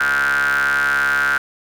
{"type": "ring-modulated tone", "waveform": "square", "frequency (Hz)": 69.3, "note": "C#2", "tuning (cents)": 0, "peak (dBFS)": -13, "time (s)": [0, 1.38], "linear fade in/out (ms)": 5, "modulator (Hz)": 1490, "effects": []}